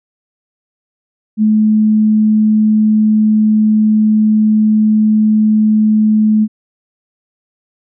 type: tone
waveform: sine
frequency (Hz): 215.1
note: A3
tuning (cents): -39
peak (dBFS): -7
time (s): 1.37-6.48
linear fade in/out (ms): 50
effects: none